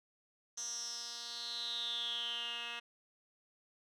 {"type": "tone with band-pass filter sweep", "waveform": "10% pulse", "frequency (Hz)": 236.1, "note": "A#3", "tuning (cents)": 22, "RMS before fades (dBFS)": -41, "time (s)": [0.57, 2.8], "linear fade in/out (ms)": 10, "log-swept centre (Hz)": [6100, 2500], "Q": 9.3, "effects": []}